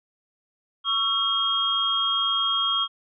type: tone cluster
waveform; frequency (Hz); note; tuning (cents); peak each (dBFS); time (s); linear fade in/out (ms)
sine; 1118 / 1339 / 3249; C#6 / E6 / G#7; +14 / +27 / -39; -28 / -29 / -22; 0.84-2.88; 50
effects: none